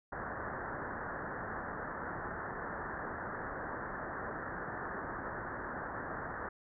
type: low-pass noise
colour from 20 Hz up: white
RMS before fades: -41 dBFS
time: 0.12-6.49 s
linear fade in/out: 5 ms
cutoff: 1800 Hz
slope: 96 dB/octave
effects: none